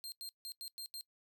sawtooth tone bursts at uneven times, 4186 Hz, C8, in tune, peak -40 dBFS, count 6, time 0.04-0.12 / 0.21-0.29 / 0.45-0.52 / 0.61-0.68 / 0.78-0.86 / 0.94-1.01 s, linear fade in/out 0 ms, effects noise-tail reverb RT60 0.1 s tail -21 dB re dry

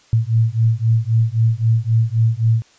sine beating tone pair, 111.5 / 115.3 Hz, A2 / A#2, +23 / -19 cents, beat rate 3.8 Hz, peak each -16 dBFS, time 0.13-2.62 s, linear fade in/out 0 ms, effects white hiss -52 dBFS RMS until 2.78 s + resampled to 16000 Hz

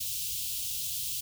white band-stop noise, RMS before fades -34 dBFS, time 0-1.21 s, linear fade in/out 10 ms, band 150 to 2800 Hz, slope 48 dB/octave, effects none

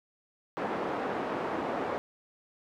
pink band-pass noise, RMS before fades -33 dBFS, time 0.57-1.98 s, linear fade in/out 0 ms, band 330 to 1100 Hz, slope 12 dB/octave, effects none

